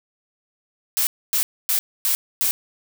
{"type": "noise bursts", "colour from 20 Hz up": "blue", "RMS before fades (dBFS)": -20, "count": 5, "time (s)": [0.97, 2.51], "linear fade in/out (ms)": 0, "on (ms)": 100, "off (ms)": 260, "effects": []}